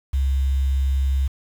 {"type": "tone with quantisation", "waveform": "sine", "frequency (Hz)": 67.4, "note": "C#2", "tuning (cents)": -48, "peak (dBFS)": -17, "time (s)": [0.13, 1.28], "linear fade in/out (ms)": 10, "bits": 7, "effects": []}